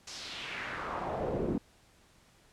brown noise with band-pass filter sweep, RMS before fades -36 dBFS, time 0.07-1.58 s, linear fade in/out 5 ms, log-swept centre 6100 to 290 Hz, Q 2.2, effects pink hiss -63 dBFS RMS until 2.52 s + low-pass 10000 Hz 12 dB/octave

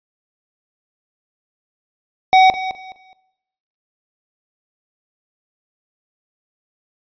square tone with echo, 753 Hz, F#5, 30 cents sharp, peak -8 dBFS, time 2.33-2.5 s, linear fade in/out 0 ms, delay 210 ms, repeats 3, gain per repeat -12 dB, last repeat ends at 3.13 s, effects noise-tail reverb RT60 0.9 s tail -18 dB re dry + resampled to 11025 Hz

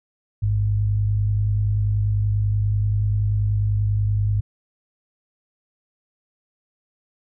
sine tone pair together, 53.5 / 103.83 Hz, A1 / G#2, -48 / 0 cents, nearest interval major seventh, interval 1148 cents, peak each -25 / -18 dBFS, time 0.42-4.41 s, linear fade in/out 10 ms, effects none

